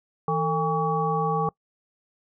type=harmonic tone with a mistuned harmonic; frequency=161.7 Hz; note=E3; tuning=33 cents flat; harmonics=1 / 3 / 5 / 7; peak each=-27 / -27 / -27 / -27 dBFS; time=0.28-1.49 s; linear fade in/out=2 ms; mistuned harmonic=3; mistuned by=-130 cents; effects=noise-tail reverb RT60 0.1 s tail -24 dB re dry